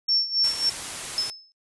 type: tone with tremolo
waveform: sine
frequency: 5440 Hz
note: F8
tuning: 46 cents flat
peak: -17 dBFS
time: 0.08-0.7 s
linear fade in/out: 10 ms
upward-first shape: sine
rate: 3.6 Hz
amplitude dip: 80%
type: noise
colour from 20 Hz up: white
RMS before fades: -33 dBFS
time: 0.44-1.3 s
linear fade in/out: 0 ms
type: tone with exponential decay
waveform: sine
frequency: 5230 Hz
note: E8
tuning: 15 cents flat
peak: -19 dBFS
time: 1.18-1.52 s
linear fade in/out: 0 ms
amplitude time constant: 72 ms
effects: noise-tail reverb RT60 0.1 s tail -22 dB re dry + resampled to 24000 Hz